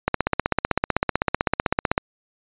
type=click train; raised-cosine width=0.5 ms; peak=-3 dBFS; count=31; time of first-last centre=0.08-1.979 s; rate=15.8 Hz; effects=resampled to 8000 Hz